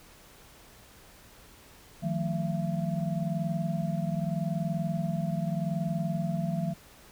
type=tone cluster; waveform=sine; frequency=157.7 / 178.5 / 219.9 / 674 Hz; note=D#3 / F3 / A3 / E5; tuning=+24 / +38 / -1 / +38 cents; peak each=-31 / -31 / -37 / -37 dBFS; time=2.02-6.74 s; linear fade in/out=20 ms; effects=pink hiss -54 dBFS RMS until 7.11 s